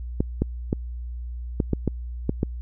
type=clicks; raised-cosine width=3 ms; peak=-8 dBFS; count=8; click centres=0.205 / 0.42 / 0.729 / 1.602 / 1.733 / 1.877 / 2.294 / 2.431 s; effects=added 60 Hz sine -30 dBFS peak until 2.61 s